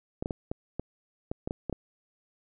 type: clicks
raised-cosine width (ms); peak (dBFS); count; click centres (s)
2; -18; 10; 0.225 / 0.259 / 0.308 / 0.515 / 0.796 / 1.315 / 1.475 / 1.509 / 1.697 / 1.727
effects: none

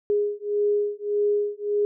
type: beating tone pair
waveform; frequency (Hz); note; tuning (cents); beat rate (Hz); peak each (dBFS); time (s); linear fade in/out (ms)
sine; 412.3 / 414; G#4 / G#4; -13 / -5; 1.7; -24; 0.1-1.85; 0
effects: none

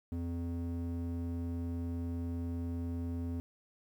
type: tone with band-pass filter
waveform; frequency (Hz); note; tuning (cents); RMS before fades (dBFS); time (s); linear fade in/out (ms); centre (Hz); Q
square; 85; F2; -46; -37; 0.12-3.4; 0; 180; 5.3
effects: 11-bit

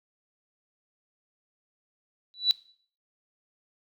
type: tone with exponential growth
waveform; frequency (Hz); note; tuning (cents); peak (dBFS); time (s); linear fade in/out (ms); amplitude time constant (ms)
sine; 3951; B7; 0; -14; 2.34-2.51; 0; 36
effects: noise-tail reverb RT60 0.5 s tail -20 dB re dry

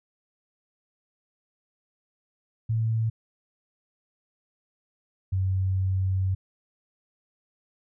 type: tone pair in turn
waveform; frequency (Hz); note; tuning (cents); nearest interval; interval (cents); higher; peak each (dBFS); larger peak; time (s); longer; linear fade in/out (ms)
sine; 112.2 / 94.54; A2 / F#2; +34 / +38; minor third; 296; first; -22; neither; 2.69-3.1 / 5.32-6.35; second; 10
effects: none

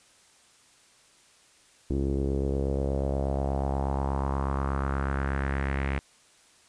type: tone with low-pass filter sweep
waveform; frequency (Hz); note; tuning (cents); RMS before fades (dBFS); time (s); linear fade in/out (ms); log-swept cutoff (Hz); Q
sawtooth; 68.3; C#2; -25; -28; 1.9-5.99; 0; 340 to 2200; 3.3
effects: white hiss -59 dBFS RMS until 6.68 s + resampled to 22050 Hz

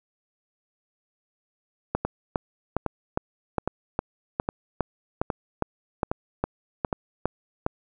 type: two click trains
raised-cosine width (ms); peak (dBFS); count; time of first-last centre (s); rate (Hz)
1; -11 / -9; 7 / 15; 2.05-6.928 / 1.95-7.664; 1.23 / 2.45
effects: none

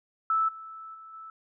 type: tone with level steps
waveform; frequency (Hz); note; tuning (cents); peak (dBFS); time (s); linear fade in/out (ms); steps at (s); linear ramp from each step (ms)
sine; 1314; E6; -6; -22 / -40 / -44 / -41; 0.3-1.3; 2; 0.48 / 0.94 / 1.13; 10
effects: none

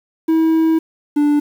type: tone pair in turn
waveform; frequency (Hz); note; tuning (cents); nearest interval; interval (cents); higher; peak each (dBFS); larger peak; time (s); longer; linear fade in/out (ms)
triangle; 322.5 / 293.4; E4 / D4; -38 / -2; major second; 164; first; -9; neither; 0.28-0.79 / 1.16-1.4; first; 10
effects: 7-bit

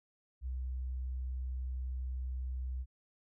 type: tone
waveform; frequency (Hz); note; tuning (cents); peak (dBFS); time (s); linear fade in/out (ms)
sine; 63.7; C2; -46; -35; 0.41-2.86; 50
effects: none

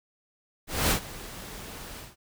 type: noise with ADSR envelope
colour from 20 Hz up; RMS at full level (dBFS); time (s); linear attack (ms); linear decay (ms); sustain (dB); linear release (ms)
pink; -22; 0.67-2.16; 240; 87; -19; 170
effects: none

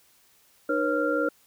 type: tone cluster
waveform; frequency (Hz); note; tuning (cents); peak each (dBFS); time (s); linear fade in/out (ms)
sine; 304.3 / 482.6 / 547 / 1387; D#4 / B4 / C#5 / F6; -38 / -40 / -23 / -12; -28; 0.69-1.29; 5
effects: white hiss -61 dBFS RMS until 1.46 s

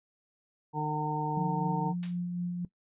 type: harmonic tone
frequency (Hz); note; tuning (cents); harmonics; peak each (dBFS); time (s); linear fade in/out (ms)
151.8; D#3; -42; 1 / 2 / 3 / 5 / 6; -33 / -38 / -38 / -38 / -32; 0.73-1.94; 50
type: tone with tremolo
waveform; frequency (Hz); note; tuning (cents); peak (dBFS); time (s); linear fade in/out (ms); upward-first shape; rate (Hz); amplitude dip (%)
sine; 176.3; F3; +17; -29; 1.37-2.65; 2; sine; 4; 30
type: noise with exponential decay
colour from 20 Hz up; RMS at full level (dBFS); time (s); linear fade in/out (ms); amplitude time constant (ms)
blue; -32; 2.03-2.2; 0; 36
effects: noise-tail reverb RT60 0.1 s tail -18 dB re dry + resampled to 8000 Hz

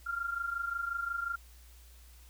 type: tone pair together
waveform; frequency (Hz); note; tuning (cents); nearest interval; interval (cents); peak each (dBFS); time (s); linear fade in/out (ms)
sine; 1370.4 / 1396; F6 / F6; -33 / -1; unison; 32; -38 / -34; 0.06-1.36; 10
effects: added 60 Hz sine -53 dBFS peak until 2.29 s + white hiss -61 dBFS RMS until 2.29 s

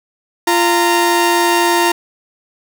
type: tone pair together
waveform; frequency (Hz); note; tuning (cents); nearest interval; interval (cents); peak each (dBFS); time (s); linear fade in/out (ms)
sawtooth; 346.1 / 924; F4 / A#5; -16 / -16; octave + perfect fourth; 1700; -10; 0.47-1.92; 5
effects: none

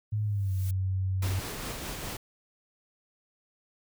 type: noise with exponential growth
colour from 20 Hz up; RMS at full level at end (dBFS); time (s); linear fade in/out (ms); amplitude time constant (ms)
blue; -42; 0.11-0.71; 5; 130
type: tone with pitch glide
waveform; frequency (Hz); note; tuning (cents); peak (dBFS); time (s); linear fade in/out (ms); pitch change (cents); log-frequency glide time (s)
sine; 106.1 to 94.52; G#2 to F#2; +38 to +37; -26; 0.12-1.4; 10; -201; 0.24-0.54
type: noise with tremolo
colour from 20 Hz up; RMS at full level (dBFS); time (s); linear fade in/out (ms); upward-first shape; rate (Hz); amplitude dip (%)
pink; -36; 1.22-2.17; 5; sine; 4.9; 25
effects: none

